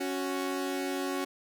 sawtooth tone pair together, 277.2 / 370 Hz, C#4 / F#4, 0 / 0 cents, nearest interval perfect fourth, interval 500 cents, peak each -29 / -30 dBFS, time 0-1.25 s, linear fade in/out 10 ms, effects none

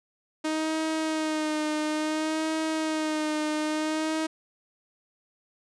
sawtooth tone with vibrato, 311.1 Hz, D#4, in tune, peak -22 dBFS, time 0.44-4.27 s, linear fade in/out 10 ms, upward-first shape sine, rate 0.58 Hz, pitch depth 33 cents each way, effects resampled to 22050 Hz

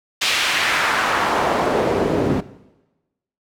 pink noise with band-pass filter sweep, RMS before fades -19 dBFS, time 0.21-2.41 s, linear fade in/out 10 ms, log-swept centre 3400 to 250 Hz, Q 1.3, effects noise-tail reverb RT60 1.0 s tail -17 dB re dry

